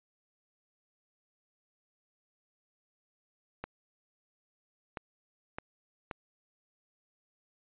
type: clicks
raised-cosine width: 0.5 ms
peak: -22 dBFS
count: 4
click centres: 3.64 / 4.972 / 5.585 / 6.112 s
effects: resampled to 8000 Hz